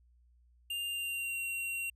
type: tone with pitch glide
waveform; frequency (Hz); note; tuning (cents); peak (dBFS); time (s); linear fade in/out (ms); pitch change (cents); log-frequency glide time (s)
square; 2800 to 2747; F7 to F7; +4 to -29; -35; 0.7-1.9; 5; -33; 0.87-1.4
effects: added 60 Hz sine -62 dBFS peak until 1.95 s